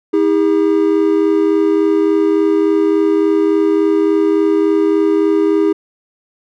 triangle tone pair together, 320.1 / 403.6 Hz, D#4 / G#4, +49 / -49 cents, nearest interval major third, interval 402 cents, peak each -11 dBFS, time 0.13-5.73 s, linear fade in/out 10 ms, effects none

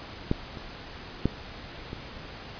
clicks, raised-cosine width 3 ms, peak -10 / -27 / -9 / -22 dBFS, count 4, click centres 0.314 / 0.572 / 1.256 / 1.931 s, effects pink hiss -42 dBFS RMS until 2.59 s + resampled to 11025 Hz

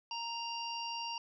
harmonic tone, 932.3 Hz, A#5, in tune, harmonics 1 / 3 / 5 / 6, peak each -40 / -42 / -45 / -47 dBFS, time 0.11-1.18 s, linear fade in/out 2 ms, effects none

